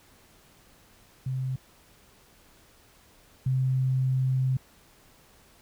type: tone pair in turn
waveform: sine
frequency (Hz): 130.5 / 130.5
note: C3 / C3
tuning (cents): -4 / -4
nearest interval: unison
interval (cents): 0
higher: neither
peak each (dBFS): -27 / -22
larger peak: second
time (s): 1.26-1.56 / 3.46-4.57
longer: second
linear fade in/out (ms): 5
effects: pink hiss -58 dBFS RMS until 5.61 s